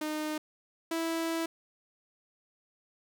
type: tone pair in turn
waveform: sawtooth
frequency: 306.6 / 328.8 Hz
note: D#4 / E4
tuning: -25 / -4 cents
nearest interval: minor second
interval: 121 cents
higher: second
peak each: -28 / -26 dBFS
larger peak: second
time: 0.01-0.38 / 0.91-1.46 s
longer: second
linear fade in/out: 5 ms
effects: none